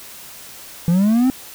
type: linear sweep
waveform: triangle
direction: up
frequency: 164.6 to 266.2 Hz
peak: -10 dBFS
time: 0.88-1.3 s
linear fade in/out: 0 ms
effects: white hiss -38 dBFS RMS until 1.54 s